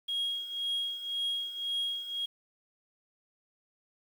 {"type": "tone with tremolo", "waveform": "sine", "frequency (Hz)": 3280, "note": "G#7", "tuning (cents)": -22, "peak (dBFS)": -26, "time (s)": [0.08, 2.26], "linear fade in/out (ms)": 10, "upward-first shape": "triangle", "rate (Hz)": 1.9, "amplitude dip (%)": 80, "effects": ["tanh soft clip ceiling -27 dBFS", "9-bit"]}